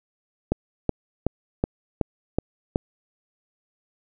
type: click train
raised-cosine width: 2 ms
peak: -7 dBFS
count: 7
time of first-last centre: 0.52-2.759 s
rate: 2.68 Hz
effects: none